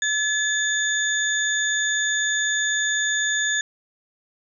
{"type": "tone cluster", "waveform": "sine", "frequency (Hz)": [1716, 3566, 6770], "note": ["A6", "A7", "G#8"], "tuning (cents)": [-44, 22, 32], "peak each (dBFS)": [-22, -27, -26], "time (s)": [0.02, 3.61], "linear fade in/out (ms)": 2, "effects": []}